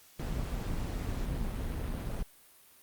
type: noise with amplitude modulation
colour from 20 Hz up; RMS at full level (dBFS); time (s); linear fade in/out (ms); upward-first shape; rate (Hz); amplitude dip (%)
brown; -32; 0.19-2.23; 5; sine; 194; 55
effects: white hiss -59 dBFS RMS until 2.82 s + Opus 48 kbps